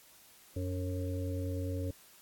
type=harmonic tone with a mistuned harmonic; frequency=90.4 Hz; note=F#2; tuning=40 cents flat; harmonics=1 / 3 / 5 / 6; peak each=-34 / -40 / -44 / -44 dBFS; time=0.56-1.91 s; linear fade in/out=5 ms; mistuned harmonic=3; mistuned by=+64 cents; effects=white hiss -59 dBFS RMS until 2.21 s + AAC 64 kbps